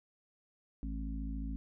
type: harmonic tone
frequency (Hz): 54.1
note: A1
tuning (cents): -29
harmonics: 1 / 3 / 4 / 5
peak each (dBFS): -37 / -47 / -46 / -44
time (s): 0.83-1.56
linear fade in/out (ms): 0
effects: none